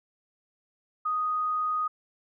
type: tone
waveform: sine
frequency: 1244.5 Hz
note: D#6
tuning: in tune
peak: -25 dBFS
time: 1.05-1.88 s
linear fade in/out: 10 ms
effects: none